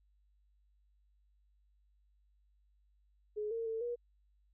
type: tone with pitch steps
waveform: sine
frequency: 422.1 / 457.2 / 447.7 / 479.3 Hz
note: G#4 / A#4 / A4 / A#4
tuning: +28 / -34 / +30 / +48 cents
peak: -35 dBFS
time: 3.36-3.96 s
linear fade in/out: 20 ms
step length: 150 ms
effects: added 50 Hz sine -68 dBFS peak until 4.53 s